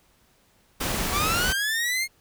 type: noise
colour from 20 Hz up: pink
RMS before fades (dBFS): -27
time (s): 0.8-1.53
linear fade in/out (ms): 10
type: linear sweep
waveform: sawtooth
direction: up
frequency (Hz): 1108.7 to 2162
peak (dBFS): -20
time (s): 1.11-2.08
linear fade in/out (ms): 50
effects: pink hiss -62 dBFS RMS until 2.2 s